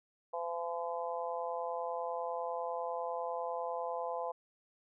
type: harmonic tone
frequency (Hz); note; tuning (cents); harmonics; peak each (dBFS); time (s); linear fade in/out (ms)
170; F3; -46; 3 / 4 / 5 / 6; -39 / -40 / -41 / -42; 0.33-4.32; 10
effects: none